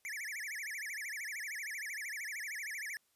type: tone with vibrato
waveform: square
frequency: 1994 Hz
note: B6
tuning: 16 cents sharp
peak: -40 dBFS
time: 0.05-2.97 s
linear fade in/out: 0 ms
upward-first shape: sine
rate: 13 Hz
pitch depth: 290 cents each way
effects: white hiss -75 dBFS RMS until 3.15 s + resampled to 32000 Hz

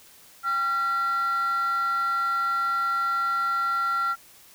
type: tone with frequency modulation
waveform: sine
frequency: 1371 Hz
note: F6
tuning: 32 cents flat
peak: -20 dBFS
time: 0.43-4.16 s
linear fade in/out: 50 ms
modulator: 577 Hz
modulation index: 0.3
effects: tanh soft clip ceiling -21 dBFS + white hiss -52 dBFS RMS until 4.54 s

